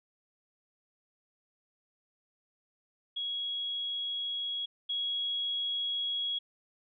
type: tone pair in turn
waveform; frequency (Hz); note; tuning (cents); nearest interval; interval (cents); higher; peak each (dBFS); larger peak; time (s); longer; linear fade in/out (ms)
sine; 3322 / 3322; G#7 / G#7; 0 / 0; unison; 0; neither; -32 / -30; second; 3.16-4.66 / 4.89-6.39; neither; 10
effects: none